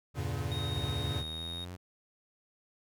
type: chord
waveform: square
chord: E diminished seventh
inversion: none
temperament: equal with one note detuned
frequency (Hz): 82.41 / 98 / 116.54 / 141.99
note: E2 / G2 / Bb2 / Db3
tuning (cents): 0 / 0 / 0 / +42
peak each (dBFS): -39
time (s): 0.14-1.24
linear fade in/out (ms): 50
type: tone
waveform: triangle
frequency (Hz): 3729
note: A#7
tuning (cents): 0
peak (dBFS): -37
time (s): 0.51-1.65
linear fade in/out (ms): 10
type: linear sweep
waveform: sawtooth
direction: up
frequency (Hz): 64.4 to 91.3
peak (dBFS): -37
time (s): 0.74-1.77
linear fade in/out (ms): 20
effects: none